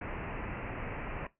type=low-pass noise; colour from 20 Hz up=pink; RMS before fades=-39 dBFS; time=0.01-1.27 s; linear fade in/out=5 ms; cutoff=2700 Hz; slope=96 dB/octave; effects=noise-tail reverb RT60 0.2 s tail -18 dB re dry